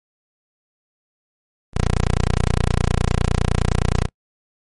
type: tone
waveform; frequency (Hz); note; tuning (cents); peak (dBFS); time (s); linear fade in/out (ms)
10% pulse; 29.71; A#0; +34; -8; 1.73-4.09; 50
effects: noise-tail reverb RT60 0.1 s tail -26 dB re dry + MP3 48 kbps